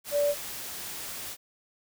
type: tone in noise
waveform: sine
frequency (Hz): 579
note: D5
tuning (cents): -25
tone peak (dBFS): -22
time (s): 0.11-0.35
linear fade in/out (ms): 50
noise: white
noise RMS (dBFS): -38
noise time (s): 0.04-1.37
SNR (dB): +13
effects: none